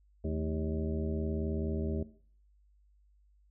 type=harmonic tone with a mistuned harmonic; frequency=79 Hz; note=D#2; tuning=27 cents sharp; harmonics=1 / 2 / 3 / 4 / 5 / 7 / 8; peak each=-34 / -40 / -38 / -42 / -40 / -46 / -47 dBFS; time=0.24-2.03 s; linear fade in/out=5 ms; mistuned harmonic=3; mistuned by=-110 cents; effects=noise-tail reverb RT60 0.5 s tail -17 dB re dry + added 50 Hz sine -62 dBFS peak until 3.5 s